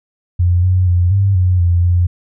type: tone with pitch steps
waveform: sine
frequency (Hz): 88.3 / 91.9 / 88.5 / 98.4 / 91 / 87 / 88.2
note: F2 / F#2 / F2 / G2 / F#2 / F2 / F2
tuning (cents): +20 / -11 / +23 / +7 / -28 / -6 / +18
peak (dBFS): -9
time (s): 0.39-2.07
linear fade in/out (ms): 10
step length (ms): 240
effects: none